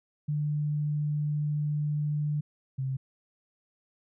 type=tone pair in turn; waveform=sine; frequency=148.8 / 133.03 Hz; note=D3 / C3; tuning=+23 / +29 cents; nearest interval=major second; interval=194 cents; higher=first; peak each=-26 / -28 dBFS; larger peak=first; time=0.28-2.41 / 2.78-2.97 s; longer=first; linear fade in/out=10 ms; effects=none